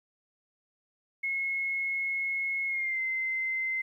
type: tone with pitch glide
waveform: sine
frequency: 2173 to 2071 Hz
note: C#7 to C7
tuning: -35 to -18 cents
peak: -28 dBFS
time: 1.23-3.82 s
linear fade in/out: 10 ms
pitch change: -83 cents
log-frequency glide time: 2.67-3 s
effects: 11-bit